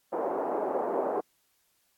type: band-pass noise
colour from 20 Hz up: pink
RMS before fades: -30 dBFS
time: 0.12-1.21 s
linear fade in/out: 10 ms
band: 350 to 860 Hz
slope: 24 dB/octave
effects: white hiss -71 dBFS RMS until 1.97 s + AAC 64 kbps